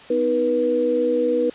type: tone cluster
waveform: sine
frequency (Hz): 250.9 / 314.1 / 484.6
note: B3 / D#4 / B4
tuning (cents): +28 / +16 / -33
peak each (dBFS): -26 / -25 / -18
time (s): 0.1-1.5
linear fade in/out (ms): 5
effects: white hiss -43 dBFS RMS until 1.54 s + resampled to 8000 Hz